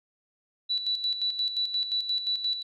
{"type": "tone with tremolo", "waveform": "sine", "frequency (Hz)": 3951, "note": "B7", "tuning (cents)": 0, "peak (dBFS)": -24, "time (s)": [0.69, 2.63], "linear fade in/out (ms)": 20, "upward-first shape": "square", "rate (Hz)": 5.7, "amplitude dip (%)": 60, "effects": []}